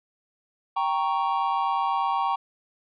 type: chord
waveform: triangle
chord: G diminished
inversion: none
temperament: equal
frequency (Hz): 784 / 932.3 / 1108.7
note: G5 / Bb5 / Db6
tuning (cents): 0 / 0 / 0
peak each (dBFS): -25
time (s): 0.76-2.36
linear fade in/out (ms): 10
effects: resampled to 11025 Hz